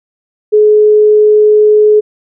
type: tone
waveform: sine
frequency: 424 Hz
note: G#4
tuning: 36 cents sharp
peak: -3 dBFS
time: 0.52-2.01 s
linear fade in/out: 20 ms
effects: none